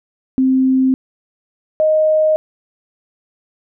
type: tone pair in turn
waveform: sine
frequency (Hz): 261.6 / 622.2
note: C4 / D#5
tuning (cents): 0 / 0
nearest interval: octave + minor third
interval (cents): 1500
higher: second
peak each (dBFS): -10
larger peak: neither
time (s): 0.38-0.94 / 1.8-2.36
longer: neither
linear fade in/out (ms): 0
effects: none